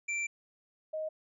square / sine tone pair in turn, 2349 / 625.6 Hz, D7 / D#5, 0 / +9 cents, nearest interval octave + major seventh, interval 2291 cents, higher first, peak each -32 / -33 dBFS, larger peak first, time 0.08-0.27 / 0.93-1.09 s, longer first, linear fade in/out 10 ms, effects resampled to 22050 Hz

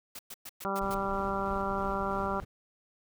white noise bursts, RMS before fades -43 dBFS, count 6, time 0.15-0.946 s, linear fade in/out 5 ms, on 41 ms, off 110 ms
harmonic tone, 196 Hz, G3, in tune, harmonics 1 / 2 / 3 / 4 / 5 / 6 / 7, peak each -37 / -37 / -37 / -37 / -37 / -37 / -37 dBFS, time 0.65-2.4 s, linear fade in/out 0 ms
brown noise with tremolo, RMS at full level -41 dBFS, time 0.81-2.45 s, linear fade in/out 10 ms, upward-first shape square, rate 3.1 Hz, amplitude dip 25%
effects none

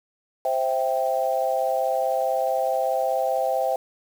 sine chord, C major, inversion none, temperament equal, 523.3 / 659.3 / 784 Hz, C5 / E5 / G5, 0 / 0 / 0 cents, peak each -25 dBFS, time 0.45-3.76 s, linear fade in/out 2 ms, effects 7-bit

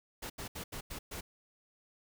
pink noise bursts at uneven times, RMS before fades -42 dBFS, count 6, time 0.22-0.3 / 0.38-0.48 / 0.55-0.64 / 0.72-0.81 / 0.9-0.99 / 1.11-1.21 s, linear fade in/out 10 ms, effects none

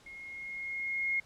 sine tone with level ramp, 2150 Hz, C7, 47 cents sharp, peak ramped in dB -45 to -27 dBFS, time 0.06-1.2 s, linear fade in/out 5 ms, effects pink hiss -60 dBFS RMS until 1.25 s + low-pass 8000 Hz 12 dB/octave

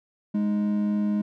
triangle tone pair together, 207.6 / 311.1 Hz, G#3 / D#4, 0 / 0 cents, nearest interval perfect fifth, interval 700 cents, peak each -20 / -31 dBFS, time 0.34-1.22 s, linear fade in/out 10 ms, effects none

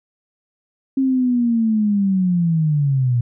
sine linear sweep, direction down, 270 to 117.6 Hz, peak -14 dBFS, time 0.97-3.21 s, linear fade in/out 5 ms, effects none

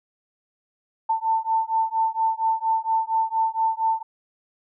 sine beating tone pair, 891 / 895.3 Hz, A5 / A5, +22 / +30 cents, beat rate 4.3 Hz, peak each -23 dBFS, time 1.09-4.03 s, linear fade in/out 10 ms, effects none

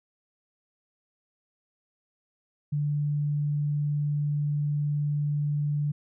sine tone, 146.83 Hz, D3, in tune, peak -24 dBFS, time 2.72-5.92 s, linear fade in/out 10 ms, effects none

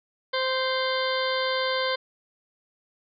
harmonic tone with a mistuned harmonic, 521 Hz, C5, 7 cents flat, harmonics 1 / 2 / 3 / 4 / 6 / 7 / 8 / 9, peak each -27 / -30 / -32 / -33 / -35 / -35 / -36 / -37 dBFS, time 0.33-1.96 s, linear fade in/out 10 ms, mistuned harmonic 7, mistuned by -29 cents, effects none

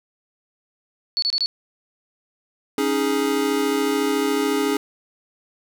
sine tone bursts, 4435 Hz, C#8, in tune, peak -18 dBFS, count 4, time 1.17-1.46 s, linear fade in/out 0 ms, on 53 ms, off 26 ms
square chord, C# suspended second, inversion none, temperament equal, 277.2 / 311.1 / 415.3 Hz, C#4 / D#4 / G#4, 0 / 0 / 0 cents, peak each -24 / -26 / -23 dBFS, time 2.78-4.77 s, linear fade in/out 2 ms
effects none

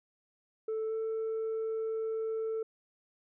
sine tone with pitch glide, 440 to 444.1 Hz, A4 to A4, 0 to +16 cents, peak -29 dBFS, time 0.68-2.63 s, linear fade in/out 5 ms, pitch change +16 cents, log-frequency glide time 0.88-0.93 s, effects tanh soft clip ceiling -30 dBFS

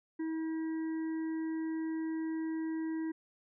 harmonic tone, 320.8 Hz, E4, 47 cents flat, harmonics 1 / 3 / 5 / 6, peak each -33 / -52 / -55 / -54 dBFS, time 0.19-3.12 s, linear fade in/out 10 ms, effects none

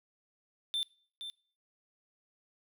triangle tone with echo, 3558 Hz, A7, 19 cents sharp, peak -29 dBFS, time 0.74-0.83 s, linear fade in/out 0 ms, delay 470 ms, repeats 1, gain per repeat -9 dB, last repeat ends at 1.3 s, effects noise-tail reverb RT60 0.5 s tail -23 dB re dry

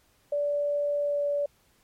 sine tone with pitch glide, 580 to 576.3 Hz, D5 to D5, -22 to -33 cents, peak -24 dBFS, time 0.32-1.46 s, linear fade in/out 5 ms, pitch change -11 cents, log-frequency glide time 1.01-1.26 s, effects pink hiss -65 dBFS RMS until 1.83 s + MP3 64 kbps

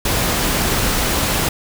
pink noise, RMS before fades -18 dBFS, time 0.05-1.49 s, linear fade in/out 5 ms, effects none

